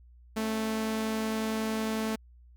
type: tone pair together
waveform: sawtooth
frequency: 219.8 / 270.7 Hz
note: A3 / C#4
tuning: -2 / -41 cents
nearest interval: major third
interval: 361 cents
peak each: -25 / -37 dBFS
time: 0.36-2.16 s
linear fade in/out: 10 ms
effects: added 60 Hz sine -52 dBFS peak until 2.56 s